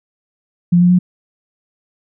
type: tone with pitch steps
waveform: sine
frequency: 174.61 / 177.35 / 180.14 Hz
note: F3 / F3 / F#3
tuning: 0 / +27 / -46 cents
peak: -7 dBFS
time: 0.72-0.99 s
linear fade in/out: 10 ms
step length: 90 ms
effects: none